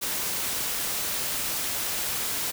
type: noise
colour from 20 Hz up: white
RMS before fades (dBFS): -29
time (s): 0.01-2.52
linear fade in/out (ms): 20
effects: none